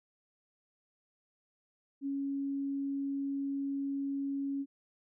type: tone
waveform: sine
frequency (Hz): 277.2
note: C#4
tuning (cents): 0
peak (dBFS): -32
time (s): 2.01-4.66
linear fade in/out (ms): 50
effects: none